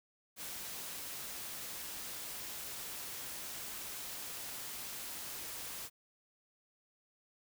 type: noise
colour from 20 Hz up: white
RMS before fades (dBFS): -44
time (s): 0.36-5.9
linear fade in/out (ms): 50
effects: none